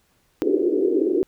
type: band-pass noise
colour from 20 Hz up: pink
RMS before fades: -20 dBFS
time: 0.42-1.23 s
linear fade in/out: 0 ms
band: 320 to 420 Hz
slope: 48 dB/octave
effects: pink hiss -64 dBFS RMS until 1.27 s